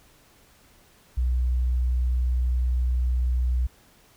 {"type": "tone", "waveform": "sine", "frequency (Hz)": 62, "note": "B1", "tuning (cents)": 7, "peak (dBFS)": -19, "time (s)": [1.17, 3.67], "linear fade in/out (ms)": 10, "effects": ["tanh soft clip ceiling -17 dBFS", "pink hiss -57 dBFS RMS until 4.16 s"]}